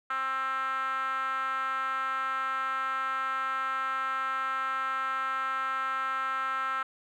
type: tone with band-pass filter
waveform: 5% pulse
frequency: 265.2 Hz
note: C4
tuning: 23 cents sharp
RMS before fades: -31 dBFS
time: 0.1-6.83 s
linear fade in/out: 5 ms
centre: 1300 Hz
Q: 5.5
effects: none